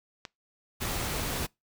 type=clicks; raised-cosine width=0.2 ms; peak=-21 / -22 dBFS; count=2; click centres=0.252 / 0.932 s
type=noise; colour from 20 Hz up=pink; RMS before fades=-32 dBFS; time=0.8-1.47 s; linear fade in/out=20 ms
effects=noise-tail reverb RT60 0.2 s tail -25 dB re dry